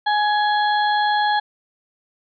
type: harmonic tone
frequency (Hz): 837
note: G#5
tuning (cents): +13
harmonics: 1 / 2 / 4 / 5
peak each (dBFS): -17 / -23 / -29 / -31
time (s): 0.06-1.4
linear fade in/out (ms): 10
effects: none